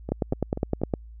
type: two click trains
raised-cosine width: 2 ms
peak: -18 / -10 dBFS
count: 4 / 9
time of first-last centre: 0.09-0.816 / 0.12-0.938 s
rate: 4.13 / 9.78 Hz
effects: added 56 Hz sine -41 dBFS peak until 1.2 s